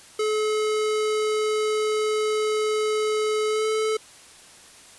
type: tone with pitch glide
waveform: square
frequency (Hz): 429.2 to 435.2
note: A4 to A4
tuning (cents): -43 to -19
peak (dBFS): -22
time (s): 0.19-3.97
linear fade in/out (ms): 5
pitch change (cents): +24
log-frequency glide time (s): 3.48-3.66
effects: white hiss -48 dBFS RMS until 4.98 s + resampled to 24000 Hz